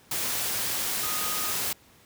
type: tone in noise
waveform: sine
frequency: 1244.5 Hz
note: D#6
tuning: in tune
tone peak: -36 dBFS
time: 1.03-1.52 s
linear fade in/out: 5 ms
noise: white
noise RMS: -29 dBFS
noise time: 0.11-1.73 s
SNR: -10 dB
effects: pink hiss -57 dBFS RMS until 2.05 s + high-pass 60 Hz 12 dB/octave